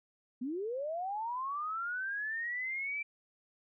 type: linear sweep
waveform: sine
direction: up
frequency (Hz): 233.1 to 2349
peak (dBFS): -34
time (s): 0.41-3.03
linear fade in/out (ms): 10
effects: none